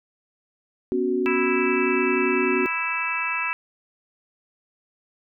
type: chord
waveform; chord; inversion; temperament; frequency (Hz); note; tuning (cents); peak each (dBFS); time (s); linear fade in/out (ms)
sine; B suspended second; none; equal; 246.9 / 277.2 / 370; B3 / C#4 / F#4; 0 / 0 / 0; -27 / -27 / -22; 0.92-2.66; 0
type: harmonic tone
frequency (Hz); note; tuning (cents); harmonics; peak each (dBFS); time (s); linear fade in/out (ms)
329.6; E4; 0; 3 / 4 / 5 / 6 / 7 / 8; -31 / -31 / -33 / -36 / -32 / -26; 1.26-3.53; 0
effects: none